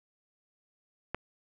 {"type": "click", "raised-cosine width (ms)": 0.5, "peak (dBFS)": -17, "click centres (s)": 1.146, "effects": []}